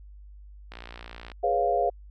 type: click train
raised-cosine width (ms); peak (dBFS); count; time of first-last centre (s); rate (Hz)
0.3; -25; 36; 0.72-1.317; 58.6
type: chord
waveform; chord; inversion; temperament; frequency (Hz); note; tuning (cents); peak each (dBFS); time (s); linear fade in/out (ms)
sine; C# dominant seventh; second; equal; 415.3 / 493.9 / 554.4 / 698.5; G#4 / B4 / C#5 / E#5; 0 / 0 / 0 / 0; -29 / -29 / -29 / -24; 1.43-1.9; 10
effects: added 50 Hz sine -44 dBFS peak until 2.1 s